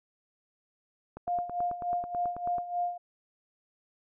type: click train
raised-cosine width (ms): 1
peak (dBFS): -27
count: 14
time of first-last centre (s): 1.17-2.583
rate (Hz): 9.2
type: tone with tremolo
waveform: sine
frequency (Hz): 705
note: F5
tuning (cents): +16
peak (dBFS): -26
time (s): 1.27-2.98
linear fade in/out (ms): 10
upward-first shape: sine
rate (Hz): 3.4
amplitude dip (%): 75
effects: none